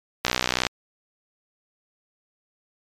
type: click train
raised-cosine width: 0.2 ms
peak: -3 dBFS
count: 27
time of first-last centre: 0.25-0.667 s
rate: 62.3 Hz
effects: MP3 96 kbps